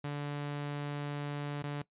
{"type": "tone with dropouts", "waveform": "sawtooth", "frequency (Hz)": 145.1, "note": "D3", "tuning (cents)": -21, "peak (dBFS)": -31, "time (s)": [0.04, 1.82], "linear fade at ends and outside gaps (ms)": 5, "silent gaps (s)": [1.624, 1.637], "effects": ["noise-tail reverb RT60 0.1 s tail -19 dB re dry", "resampled to 8000 Hz"]}